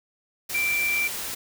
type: tone in noise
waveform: sine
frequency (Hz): 2349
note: D7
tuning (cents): 0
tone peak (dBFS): -22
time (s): 0.54-1.08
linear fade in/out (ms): 10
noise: white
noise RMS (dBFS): -32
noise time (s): 0.49-1.35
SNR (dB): +7
effects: none